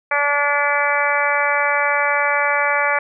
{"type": "harmonic tone", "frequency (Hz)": 288.2, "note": "D4", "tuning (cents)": -33, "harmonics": [2, 3, 4, 5, 6, 7, 8], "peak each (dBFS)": [-23, -23, -23, -23, -23, -23, -23], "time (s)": [0.11, 2.99], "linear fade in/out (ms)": 5, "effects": []}